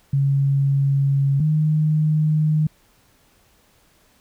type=tone pair in turn; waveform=sine; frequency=138.59 / 154.02 Hz; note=C#3 / D#3; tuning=0 / -17 cents; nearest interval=major second; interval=183 cents; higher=second; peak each=-15 dBFS; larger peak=neither; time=0.13-1.4 / 1.4-2.67 s; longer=neither; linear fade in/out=5 ms; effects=pink hiss -58 dBFS RMS until 4.2 s